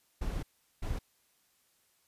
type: noise bursts at uneven times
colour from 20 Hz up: brown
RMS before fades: -34 dBFS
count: 2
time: 0.21-0.43 / 0.82-0.99 s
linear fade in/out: 10 ms
effects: white hiss -71 dBFS RMS until 2.07 s + resampled to 32000 Hz